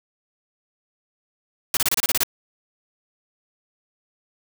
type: noise bursts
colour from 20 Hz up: white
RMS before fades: -20 dBFS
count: 9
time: 1.74-2.234 s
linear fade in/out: 2 ms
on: 30 ms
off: 28 ms
effects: none